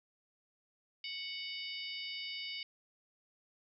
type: harmonic tone with a mistuned harmonic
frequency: 740 Hz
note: F#5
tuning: in tune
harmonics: 3 / 4 / 5 / 6 / 7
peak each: -45 / -44 / -48 / -46 / -51 dBFS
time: 1.04-2.63 s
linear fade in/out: 2 ms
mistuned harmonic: 6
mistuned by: +78 cents
effects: none